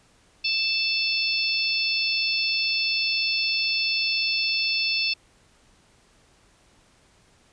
harmonic tone, 881 Hz, A5, 2 cents sharp, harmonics 3 / 4 / 5 / 6, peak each -25 / -32 / -27 / -28 dBFS, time 0.44-5.14 s, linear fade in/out 10 ms, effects pink hiss -59 dBFS RMS until 7.52 s + resampled to 22050 Hz

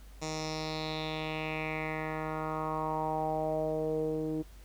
10% pulse tone with low-pass filter sweep, 156.5 Hz, D#3, 10 cents sharp, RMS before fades -34 dBFS, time 0.21-4.43 s, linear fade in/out 20 ms, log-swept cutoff 6500 to 350 Hz, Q 3.9, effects added 50 Hz sine -49 dBFS peak until 4.64 s + pink hiss -60 dBFS RMS until 4.64 s

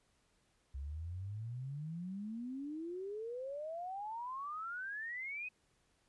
sine exponential sweep, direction up, 65.7 to 2549 Hz, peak -40 dBFS, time 0.74-5.49 s, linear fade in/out 10 ms, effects pink hiss -75 dBFS RMS until 6.08 s + resampled to 24000 Hz

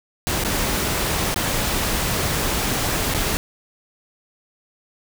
pink noise with dropouts, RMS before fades -22 dBFS, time 0.27-3.37 s, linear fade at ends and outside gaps 0 ms, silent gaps 0.438-0.448 / 1.343-1.36 / 3.139-3.147 s, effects none

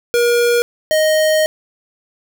square tone pair in turn, 476.8 / 622.8 Hz, A#4 / D#5, +39 / +2 cents, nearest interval perfect fourth, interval 463 cents, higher second, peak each -12 dBFS, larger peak neither, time 0.14-0.62 / 0.91-1.46 s, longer second, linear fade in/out 0 ms, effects none

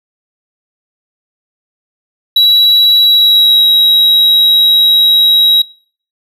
triangle tone with pitch glide, 3905 to 3845 Hz, B7 to B7, -20 to -47 cents, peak -3 dBFS, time 2.36-5.62 s, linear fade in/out 5 ms, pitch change -27 cents, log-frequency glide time 3.04-3.63 s, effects noise-tail reverb RT60 0.5 s tail -24 dB re dry

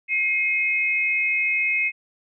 sine tone pair together, 2146 / 2532 Hz, C7 / D#7, +43 / +30 cents, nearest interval minor third, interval 287 cents, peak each -22 dBFS, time 0.08-1.92 s, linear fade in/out 50 ms, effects none

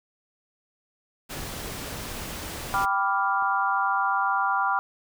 pink noise, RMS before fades -35 dBFS, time 1.29-2.86 s, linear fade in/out 20 ms
sine chord, G dominant seventh, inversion none, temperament equal, 784 / 987.8 / 1174.7 / 1396.9 Hz, G5 / B5 / D6 / F6, 0 / 0 / 0 / 0 cents, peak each -27 dBFS, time 2.74-4.79 s, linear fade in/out 0 ms
click, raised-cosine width 1 ms, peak -33 dBFS, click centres 3.424 s
effects none

